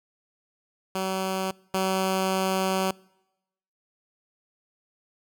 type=tone pair in turn; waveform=10% pulse; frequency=189.6 / 189.6 Hz; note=F#3 / F#3; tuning=+43 / +43 cents; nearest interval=unison; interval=0 cents; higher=neither; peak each=-18 / -15 dBFS; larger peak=second; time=0.95-1.51 / 1.74-2.91 s; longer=second; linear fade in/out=2 ms; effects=noise-tail reverb RT60 0.9 s tail -25 dB re dry